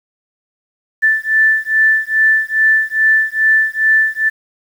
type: beating tone pair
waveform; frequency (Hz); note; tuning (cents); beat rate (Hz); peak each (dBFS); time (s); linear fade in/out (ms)
sine; 1760 / 1762.4; A6 / A6; 0 / +2; 2.4; -13; 1.02-4.3; 20
effects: 7-bit